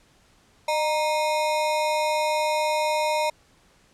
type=ring-modulated tone; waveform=square; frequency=771 Hz; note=G5; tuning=29 cents flat; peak=-19 dBFS; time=0.68-3.3 s; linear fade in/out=5 ms; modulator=162 Hz; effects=pink hiss -59 dBFS RMS until 3.93 s + low-pass 9000 Hz 12 dB/octave